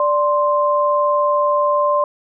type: tone pair together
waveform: sine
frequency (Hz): 587.3 / 1046.5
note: D5 / C6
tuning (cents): 0 / 0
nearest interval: minor seventh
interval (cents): 1000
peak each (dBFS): -16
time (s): 0-2.04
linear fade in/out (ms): 2
effects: none